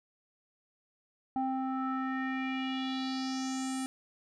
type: tone with low-pass filter sweep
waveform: square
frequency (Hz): 262.7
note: C4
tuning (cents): +7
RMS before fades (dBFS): -34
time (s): 1.36-3.86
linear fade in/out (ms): 0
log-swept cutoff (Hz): 790 to 9300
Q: 3.9
effects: none